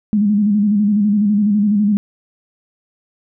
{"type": "tone with vibrato", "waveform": "sine", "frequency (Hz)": 206.8, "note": "G#3", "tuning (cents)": -7, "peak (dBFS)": -11, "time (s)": [0.13, 1.97], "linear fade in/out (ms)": 0, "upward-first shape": "square", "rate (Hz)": 12, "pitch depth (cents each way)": 52, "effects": []}